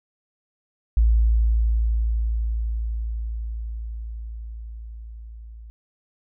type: tone with level ramp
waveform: sine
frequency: 56 Hz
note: A1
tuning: 31 cents sharp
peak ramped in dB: -13 to -38 dBFS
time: 0.97-5.7 s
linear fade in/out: 0 ms
effects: none